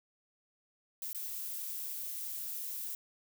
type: noise with dropouts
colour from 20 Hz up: violet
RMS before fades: -40 dBFS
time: 1.02-2.95 s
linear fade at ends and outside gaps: 1 ms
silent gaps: 1.13-1.147 s
effects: none